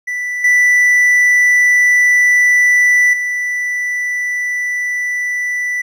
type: tone with level steps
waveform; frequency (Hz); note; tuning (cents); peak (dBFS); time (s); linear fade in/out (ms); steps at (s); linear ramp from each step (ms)
triangle; 1975.5; B6; 0; -16 / -6 / -14; 0.07-5.82; 10; 0.44 / 3.13; 5
effects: none